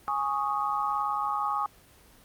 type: chord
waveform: sine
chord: Ab suspended fourth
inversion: none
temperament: just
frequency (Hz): 830.6 / 1107.5 / 1245.9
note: Ab5 / Db6 / Eb6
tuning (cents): 0 / -2 / +2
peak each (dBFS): -30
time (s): 0.08-1.66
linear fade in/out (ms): 0
effects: pink hiss -56 dBFS RMS until 2.24 s + Opus 24 kbps